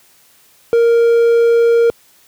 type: tone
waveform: triangle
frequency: 466.2 Hz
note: A#4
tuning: in tune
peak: -6 dBFS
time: 0.73-1.9 s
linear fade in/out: 0 ms
effects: white hiss -50 dBFS RMS until 2.27 s + high-pass 60 Hz 12 dB/octave